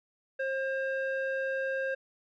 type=tone with low-pass filter; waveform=square; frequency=534 Hz; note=C5; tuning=35 cents sharp; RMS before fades=-32 dBFS; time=0.39-1.95 s; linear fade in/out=10 ms; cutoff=1800 Hz; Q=2.4; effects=none